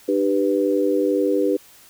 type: chord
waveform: sine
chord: G major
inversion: second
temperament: equal with one note detuned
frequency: 300.4 / 392 / 493.9 Hz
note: D4 / G4 / B4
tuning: +39 / 0 / 0 cents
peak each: -21 dBFS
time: 0.08-1.57 s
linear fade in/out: 10 ms
effects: white hiss -49 dBFS RMS until 1.89 s